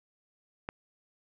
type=click; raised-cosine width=0.5 ms; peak=-20 dBFS; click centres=0.689 s; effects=none